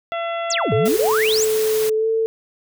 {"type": "harmonic tone", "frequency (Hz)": 675, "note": "E5", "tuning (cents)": 41, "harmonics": [1, 2, 3, 4, 5], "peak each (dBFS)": [-23, -29, -33, -35, -37], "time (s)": [0.12, 0.88], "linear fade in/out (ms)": 0}
{"type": "exponential two-way sweep", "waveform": "sine", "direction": "down then up", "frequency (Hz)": [8160, 100, 8160], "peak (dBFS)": -19, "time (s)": [0.5, 1.45], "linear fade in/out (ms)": 5, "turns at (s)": 0.74}
{"type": "tone with pitch glide", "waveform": "sine", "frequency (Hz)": [435.8, 447], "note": ["A4", "A4"], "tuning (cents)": [-17, 27], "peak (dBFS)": -16, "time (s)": [0.72, 2.26], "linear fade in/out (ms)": 0, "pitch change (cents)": 44, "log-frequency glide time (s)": [1.96, 2.08]}
{"type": "noise", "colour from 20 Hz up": "white", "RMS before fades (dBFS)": -28, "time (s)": [0.85, 1.9], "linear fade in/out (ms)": 10}
{"effects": []}